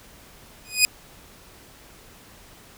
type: tone with exponential growth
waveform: 15% pulse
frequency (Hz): 2489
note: D#7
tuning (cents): 0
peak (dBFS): -4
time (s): 0.65-0.85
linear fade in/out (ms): 0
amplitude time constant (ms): 43
effects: pink hiss -49 dBFS RMS until 2.77 s